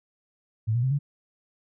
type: tone with pitch steps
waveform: sine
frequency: 110 / 119.96 / 130.81 / 142.65 Hz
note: A2 / B2 / C3 / C#3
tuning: 0 / -50 / 0 / +50 cents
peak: -21 dBFS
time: 0.67-0.99 s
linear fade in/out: 20 ms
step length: 80 ms
effects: none